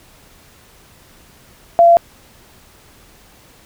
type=tone; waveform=sine; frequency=683 Hz; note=F5; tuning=39 cents flat; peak=-5 dBFS; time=1.79-1.97 s; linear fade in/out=0 ms; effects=pink hiss -47 dBFS RMS until 3.65 s